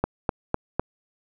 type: click train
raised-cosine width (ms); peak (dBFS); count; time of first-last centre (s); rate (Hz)
1; -7; 4; 0.04-0.796; 3.97
effects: none